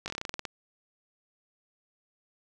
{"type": "slowing click train", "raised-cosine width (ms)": 0.2, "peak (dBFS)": -17, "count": 12, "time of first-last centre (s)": [0.06, 0.452], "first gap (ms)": 19, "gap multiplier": 1.12, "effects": []}